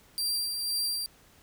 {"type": "tone with tremolo", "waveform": "sawtooth", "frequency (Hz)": 4722, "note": "D8", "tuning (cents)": 9, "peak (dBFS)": -24, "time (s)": [0.18, 1.06], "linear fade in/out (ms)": 0, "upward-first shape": "sine", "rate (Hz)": 2, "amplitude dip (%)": 40, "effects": ["pink hiss -59 dBFS RMS until 1.42 s"]}